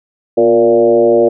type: tone with frequency modulation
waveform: sine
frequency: 466.9 Hz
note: A#4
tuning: 3 cents sharp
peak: -6 dBFS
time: 0.37-1.29 s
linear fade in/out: 10 ms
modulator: 112 Hz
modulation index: 1.4
effects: none